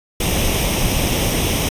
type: noise with comb filter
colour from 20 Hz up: pink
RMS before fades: -18 dBFS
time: 0.2-1.69 s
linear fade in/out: 5 ms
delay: 0.34 ms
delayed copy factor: +0.6
effects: resampled to 32000 Hz